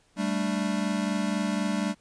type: chord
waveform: square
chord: G suspended second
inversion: none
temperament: equal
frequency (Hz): 196 / 220 / 293.7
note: G3 / A3 / D4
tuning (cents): 0 / 0 / 0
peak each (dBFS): -29 / -31 / -33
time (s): 0.16-1.95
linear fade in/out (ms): 50
effects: pink hiss -64 dBFS RMS until 2 s + resampled to 22050 Hz